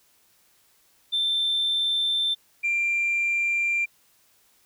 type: tone pair in turn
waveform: sine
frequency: 3559 / 2375 Hz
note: A7 / D7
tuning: +19 / +19 cents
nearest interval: perfect fifth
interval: 700 cents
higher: first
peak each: -20 dBFS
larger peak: neither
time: 1.12-2.35 / 2.63-3.86 s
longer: neither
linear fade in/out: 20 ms
effects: tanh soft clip ceiling -18 dBFS + white hiss -62 dBFS RMS until 4.65 s